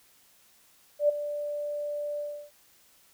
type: tone with ADSR envelope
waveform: sine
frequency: 587.3 Hz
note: D5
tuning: in tune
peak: -17 dBFS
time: 0.99-2.51 s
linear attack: 100 ms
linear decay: 12 ms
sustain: -13 dB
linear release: 320 ms
effects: white hiss -61 dBFS RMS until 3.13 s